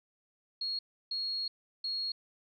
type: tone bursts at uneven times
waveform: sine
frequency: 4300 Hz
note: C8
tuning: 47 cents sharp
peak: -32 dBFS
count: 3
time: 0.61-0.79 / 1.11-1.48 / 1.84-2.12 s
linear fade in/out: 5 ms
effects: none